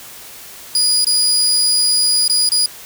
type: tone with dropouts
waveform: 30% pulse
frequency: 4904 Hz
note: D#8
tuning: 26 cents flat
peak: -9 dBFS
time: 0.75-2.66 s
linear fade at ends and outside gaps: 2 ms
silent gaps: 1.046-1.068 / 2.279-2.297 / 2.491-2.518 s
effects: white hiss -36 dBFS RMS until 2.85 s